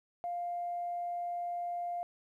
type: tone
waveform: sine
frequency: 700 Hz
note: F5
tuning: 4 cents sharp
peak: -33 dBFS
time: 0.24-2.03 s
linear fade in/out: 0 ms
effects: tanh soft clip ceiling -29 dBFS + 12-bit